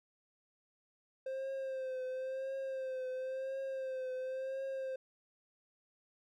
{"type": "tone with vibrato", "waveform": "triangle", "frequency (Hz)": 525, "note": "C5", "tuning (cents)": 6, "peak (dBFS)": -35, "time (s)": [1.26, 4.96], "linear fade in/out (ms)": 5, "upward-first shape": "triangle", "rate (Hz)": 0.96, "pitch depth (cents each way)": 47, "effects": []}